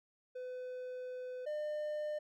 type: tone pair in turn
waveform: triangle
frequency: 504 / 602.4 Hz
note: B4 / D5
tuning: +35 / +44 cents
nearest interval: minor third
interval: 309 cents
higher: second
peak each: -39 / -34 dBFS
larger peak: second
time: 0.35-1.46 / 1.46-2.19 s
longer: first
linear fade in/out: 10 ms
effects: none